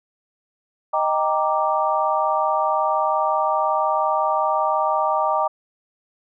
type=chord; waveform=sine; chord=Eb major seventh; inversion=none; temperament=equal with one note detuned; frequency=622.3 / 786.7 / 932.3 / 1174.7 Hz; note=Eb5 / G5 / Bb5 / D6; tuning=0 / +6 / 0 / 0 cents; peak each=-23 dBFS; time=0.93-5.48 s; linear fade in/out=10 ms; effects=none